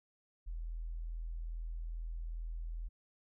sine tone, 41.2 Hz, E1, in tune, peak -38 dBFS, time 0.46-2.89 s, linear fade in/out 20 ms, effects none

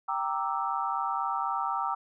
sine chord, E half-diminished seventh, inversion first, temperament equal, 784 / 932.3 / 1174.7 / 1318.5 Hz, G5 / Bb5 / D6 / E6, 0 / 0 / 0 / 0 cents, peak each -33 dBFS, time 0.08-1.95 s, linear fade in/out 10 ms, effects none

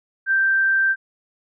sine tone, 1568 Hz, G6, in tune, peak -15 dBFS, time 0.26-0.96 s, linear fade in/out 50 ms, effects none

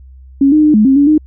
sine tone with pitch steps, 276 / 305.7 / 302.7 / 213.2 / 268 / 285.1 / 306.6 Hz, C#4 / D#4 / D#4 / G#3 / C4 / C#4 / D#4, -7 / -30 / -48 / +46 / +42 / +49 / -25 cents, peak -5 dBFS, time 0.41-1.18 s, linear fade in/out 5 ms, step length 110 ms, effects added 65 Hz sine -34 dBFS peak until 1.26 s

